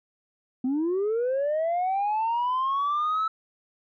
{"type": "linear sweep", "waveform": "sine", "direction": "up", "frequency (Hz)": [246.9, 1318.5], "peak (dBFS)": -21, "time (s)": [0.64, 3.28], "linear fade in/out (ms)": 5, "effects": ["tanh soft clip ceiling -21 dBFS"]}